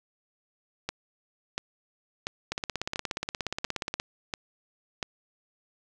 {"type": "two click trains", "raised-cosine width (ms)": 0.2, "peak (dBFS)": [-13, -13], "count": [26, 7], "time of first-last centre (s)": [[2.52, 3.999], [0.89, 5.028]], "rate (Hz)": [16.9, 1.45], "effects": []}